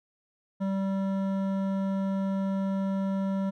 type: tone with hard clipping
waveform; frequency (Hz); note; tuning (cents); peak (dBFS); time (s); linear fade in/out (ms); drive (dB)
sine; 193.9; G3; -19; -28; 0.6-3.51; 20; 12
effects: none